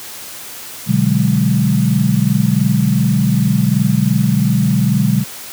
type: chord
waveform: sine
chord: G# half-diminished seventh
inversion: first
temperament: equal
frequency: 123.47 / 146.83 / 185 / 207.7 Hz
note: B2 / D3 / F#3 / G#3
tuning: 0 / 0 / 0 / 0 cents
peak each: -16 dBFS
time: 0.86-5.25 s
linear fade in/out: 50 ms
effects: white hiss -31 dBFS RMS until 5.52 s + high-pass 80 Hz 12 dB/octave